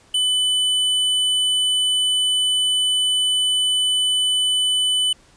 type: tone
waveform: square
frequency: 3000 Hz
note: F#7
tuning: 23 cents sharp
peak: -17 dBFS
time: 0.14-5.13 s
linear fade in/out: 5 ms
effects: pink hiss -53 dBFS RMS until 5.36 s + resampled to 22050 Hz